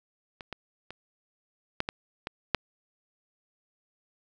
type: clicks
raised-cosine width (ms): 0.3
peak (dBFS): -24 / -20 / -24 / -11 / -14 / -17 / -6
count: 7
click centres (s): 0.408 / 0.527 / 0.906 / 1.804 / 1.889 / 2.271 / 2.547
effects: none